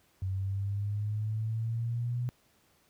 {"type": "exponential sweep", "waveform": "sine", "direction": "up", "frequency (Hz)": [94, 123.47], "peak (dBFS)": -29, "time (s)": [0.22, 2.29], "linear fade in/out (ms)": 0, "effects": ["pink hiss -67 dBFS RMS until 2.89 s", "high-pass 60 Hz 12 dB/octave"]}